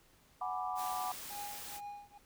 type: chord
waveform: sine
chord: G# half-diminished seventh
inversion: third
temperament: equal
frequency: 740 / 830.6 / 987.8 / 1174.7 Hz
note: F#5 / G#5 / B5 / D6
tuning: 0 / 0 / 0 / 0 cents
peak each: -38 / -43 / -42 / -41 dBFS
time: 0.41-1.12 s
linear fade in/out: 5 ms
type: noise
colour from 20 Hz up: white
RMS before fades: -46 dBFS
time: 0.75-1.81 s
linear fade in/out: 50 ms
type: tone with tremolo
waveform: triangle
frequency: 819 Hz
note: G#5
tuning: 24 cents flat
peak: -39 dBFS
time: 1.3-2.18 s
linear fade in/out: 5 ms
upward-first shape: triangle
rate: 2.2 Hz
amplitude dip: 100%
effects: pink hiss -66 dBFS RMS until 2.25 s

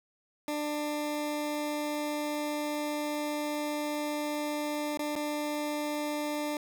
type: tone with dropouts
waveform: 20% pulse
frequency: 297.5 Hz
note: D4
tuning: 22 cents sharp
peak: -26 dBFS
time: 0.48-6.57 s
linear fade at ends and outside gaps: 1 ms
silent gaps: 4.974-4.992 / 5.154-5.162 s
effects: none

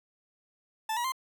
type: tone with pitch steps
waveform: 40% pulse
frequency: 880 / 959.6 / 1046.5 Hz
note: A5 / A#5 / C6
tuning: 0 / +50 / 0 cents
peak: -28 dBFS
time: 0.89-1.121 s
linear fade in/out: 5 ms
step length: 77 ms
effects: none

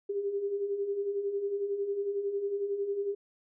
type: beating tone pair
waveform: sine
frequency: 392 / 403 Hz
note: G4 / G4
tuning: 0 / +48 cents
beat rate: 11 Hz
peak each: -38 / -30 dBFS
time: 0.09-3.15 s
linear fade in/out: 10 ms
effects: none

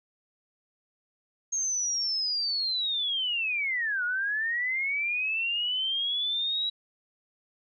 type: linear two-way sweep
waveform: sine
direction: down then up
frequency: 6500 to 1423 to 3897 Hz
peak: -26 dBFS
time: 1.52-6.7 s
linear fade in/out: 10 ms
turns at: 4.04 s
effects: none

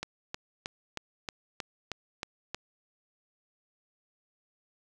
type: click train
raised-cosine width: 0.2 ms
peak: -17 dBFS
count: 9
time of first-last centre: 0.03-2.546 s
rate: 3.18 Hz
effects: none

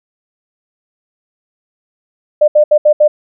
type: tone bursts at uneven times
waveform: sine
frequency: 601 Hz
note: D5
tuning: 40 cents sharp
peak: -4 dBFS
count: 5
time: 2.41-2.48 / 2.55-2.64 / 2.71-2.78 / 2.85-2.93 / 3-3.08 s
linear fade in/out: 10 ms
effects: none

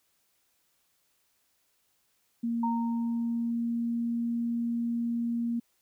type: tone with pitch glide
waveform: sine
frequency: 233.1 to 234.6 Hz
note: A#3 to A#3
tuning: 0 to +11 cents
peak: -27 dBFS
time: 2.43-5.6 s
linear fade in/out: 10 ms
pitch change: +11 cents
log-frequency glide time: 2.93-4.41 s
type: tone with exponential decay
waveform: sine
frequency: 925 Hz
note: A#5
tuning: 14 cents flat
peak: -27 dBFS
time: 2.63-3.51 s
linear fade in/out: 5 ms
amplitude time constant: 190 ms
effects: white hiss -72 dBFS RMS until 5.81 s

